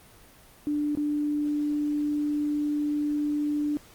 sine tone with dropouts, 295.3 Hz, D4, 10 cents sharp, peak -24 dBFS, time 0.67-3.77 s, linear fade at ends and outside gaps 0 ms, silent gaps 0.951-0.973 s, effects pink hiss -53 dBFS RMS until 3.94 s + Opus 24 kbps

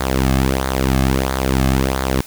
sawtooth tone with flanger, 66 Hz, C2, 16 cents sharp, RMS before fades -17 dBFS, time 0-2.21 s, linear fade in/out 5 ms, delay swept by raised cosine 0.35 to 2.15 ms, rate 1.5 Hz, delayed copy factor -0.65, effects white hiss -39 dBFS RMS until 2.26 s

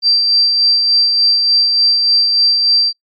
sine tone with tremolo, 4699 Hz, D8, in tune, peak -7 dBFS, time 0.02-2.93 s, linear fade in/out 50 ms, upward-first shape sine, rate 3.4 Hz, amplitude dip 35%, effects noise-tail reverb RT60 0.1 s tail -24 dB re dry + MP3 32 kbps

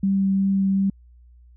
sine tone with vibrato, 194.6 Hz, G3, 12 cents flat, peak -17 dBFS, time 0.03-0.9 s, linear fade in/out 5 ms, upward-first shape triangle, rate 2.7 Hz, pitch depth 9 cents each way, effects added 60 Hz sine -47 dBFS peak until 1.56 s

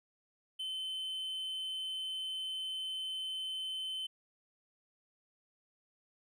triangle tone, 3064 Hz, G7, 40 cents flat, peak -35 dBFS, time 0.59-4.07 s, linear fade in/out 10 ms, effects none

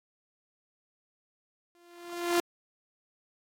sawtooth tone with exponential growth, 346.6 Hz, F4, 13 cents flat, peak -18 dBFS, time 1.75-2.4 s, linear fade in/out 0 ms, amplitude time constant 140 ms, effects AAC 48 kbps

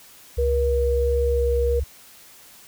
sine tone with vibrato, 67.7 Hz, C#2, 40 cents flat, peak -21 dBFS, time 0.37-1.84 s, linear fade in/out 10 ms, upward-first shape square, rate 1.5 Hz, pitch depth 23 cents each way
sine tone with pitch glide, 478.7 to 475.4 Hz, A#4 to A#4, +46 to +34 cents, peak -20 dBFS, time 0.38-1.8 s, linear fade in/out 10 ms, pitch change -12 cents, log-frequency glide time 0.53-1.48 s
effects white hiss -48 dBFS RMS until 2.67 s

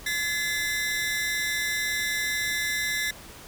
sawtooth ring-modulated tone, 1884 Hz, A#6, 18 cents sharp, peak -19 dBFS, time 0.06-3.11 s, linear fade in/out 5 ms, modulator 169 Hz, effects pink hiss -45 dBFS RMS until 3.47 s

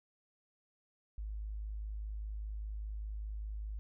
sine tone, 52.5 Hz, G#1, 19 cents sharp, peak -38 dBFS, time 1.18-3.79 s, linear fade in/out 0 ms, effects none

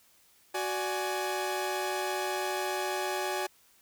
sawtooth tone cluster, 370.6 / 586 / 836 Hz, F#4 / D5 / G#5, +3 / -4 / +11 cents, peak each -30 / -33 / -30 dBFS, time 0.54-3.47 s, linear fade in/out 10 ms, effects white hiss -63 dBFS RMS until 3.81 s

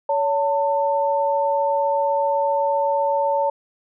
sine tone pair together, 564 / 896.1 Hz, C#5 / A5, +30 / +31 cents, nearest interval minor sixth, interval 801 cents, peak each -20 dBFS, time 0.09-3.5 s, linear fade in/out 5 ms, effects none

